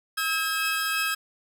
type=tone cluster; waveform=sawtooth; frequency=1292 / 1615 / 2581 Hz; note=E6 / G#6 / E7; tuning=-35 / -49 / -37 cents; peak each=-26 / -24 / -27 dBFS; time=0.17-1.15 s; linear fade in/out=10 ms; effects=none